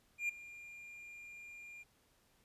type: tone with ADSR envelope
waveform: triangle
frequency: 2400 Hz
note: D7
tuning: 37 cents sharp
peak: -30 dBFS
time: 0.18-1.84 s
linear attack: 110 ms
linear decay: 7 ms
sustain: -18 dB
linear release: 24 ms
effects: pink hiss -72 dBFS RMS until 2.44 s + resampled to 32000 Hz